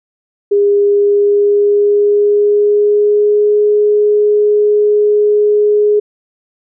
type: tone with pitch glide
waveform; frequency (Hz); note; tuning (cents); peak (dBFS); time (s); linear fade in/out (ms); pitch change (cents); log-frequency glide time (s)
sine; 406.1 to 417.8; G#4 to G#4; -39 to +10; -7; 0.51-6; 10; +49; 0.76-3.59
effects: none